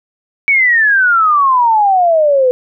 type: exponential sweep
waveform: sine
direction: down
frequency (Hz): 2280 to 493.9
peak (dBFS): -7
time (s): 0.48-2.51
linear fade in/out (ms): 0
effects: none